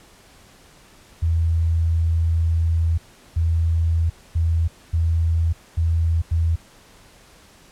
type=tone bursts at uneven times; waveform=sine; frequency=82.41 Hz; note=E2; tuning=in tune; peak=-16 dBFS; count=6; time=1.22-2.98 / 3.36-4.1 / 4.35-4.68 / 4.93-5.53 / 5.77-6.22 / 6.31-6.56 s; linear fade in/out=10 ms; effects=pink hiss -50 dBFS RMS until 7.71 s + low-pass 11000 Hz 12 dB/octave